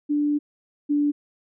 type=tone pair in turn; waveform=sine; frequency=293.7 / 291.7 Hz; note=D4 / D4; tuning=0 / -12 cents; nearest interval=unison; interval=12 cents; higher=first; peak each=-19 / -18 dBFS; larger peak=second; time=0.09-0.39 / 0.89-1.12 s; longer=first; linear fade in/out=20 ms; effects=none